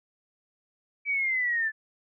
sine linear sweep, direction down, 2305 to 1733 Hz, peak -24 dBFS, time 1.05-1.72 s, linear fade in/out 50 ms, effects none

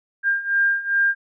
sine beating tone pair, 1600 / 1602.5 Hz, G6 / G6, +35 / +38 cents, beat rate 2.5 Hz, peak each -22 / -19 dBFS, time 0.23-1.15 s, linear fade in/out 50 ms, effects none

